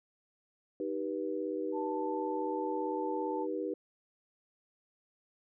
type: chord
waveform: sine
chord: Eb augmented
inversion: none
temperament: just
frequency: 311.1 / 388.9 / 486.1 Hz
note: Eb4 / G4 / B4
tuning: 0 / -14 / -28 cents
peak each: -37 dBFS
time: 0.8-3.74 s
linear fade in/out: 2 ms
type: tone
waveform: sine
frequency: 882 Hz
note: A5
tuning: 4 cents sharp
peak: -37 dBFS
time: 1.72-3.47 s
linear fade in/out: 50 ms
effects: none